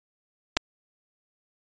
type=clicks; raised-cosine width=0.2 ms; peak=-5 dBFS; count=2; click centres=0.568 / 0.571 s; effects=resampled to 16000 Hz